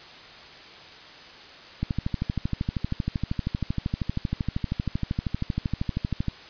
click train, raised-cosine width 5 ms, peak -13 dBFS, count 58, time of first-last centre 1.83-6.283 s, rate 12.8 Hz, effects white hiss -45 dBFS RMS until 6.49 s + resampled to 11025 Hz

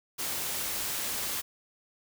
white noise, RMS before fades -33 dBFS, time 0.18-1.42 s, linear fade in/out 20 ms, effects none

